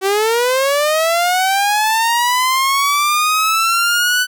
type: linear sweep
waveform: sawtooth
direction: up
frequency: 377.4 to 1504 Hz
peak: -9 dBFS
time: 0.01-4.27 s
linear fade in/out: 50 ms
effects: none